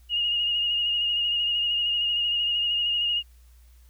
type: tone with vibrato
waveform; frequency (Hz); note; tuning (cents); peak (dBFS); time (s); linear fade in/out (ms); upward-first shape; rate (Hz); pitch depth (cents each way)
sine; 2856; F7; +38; -22; 0.09-3.23; 50; sine; 13; 28
effects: added 60 Hz sine -50 dBFS peak until 3.89 s + white hiss -64 dBFS RMS until 3.89 s